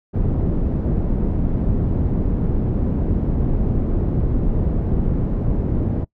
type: low-pass noise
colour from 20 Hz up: pink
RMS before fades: -19 dBFS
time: 0.13-6.05 s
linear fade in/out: 20 ms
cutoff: 290 Hz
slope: 12 dB/octave
effects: noise-tail reverb RT60 0.1 s tail -23 dB re dry